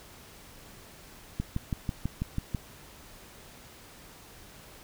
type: click train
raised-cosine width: 5 ms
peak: -17 dBFS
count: 8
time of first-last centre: 1.4-2.548 s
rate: 6.1 Hz
effects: pink hiss -51 dBFS RMS until 4.83 s